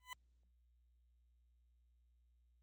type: tone with exponential growth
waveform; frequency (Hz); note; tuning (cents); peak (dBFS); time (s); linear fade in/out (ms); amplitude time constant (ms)
20% pulse; 1004; B5; +28; -37; 0-0.13; 1; 27
effects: added 60 Hz sine -70 dBFS peak until 2.62 s + Opus 32 kbps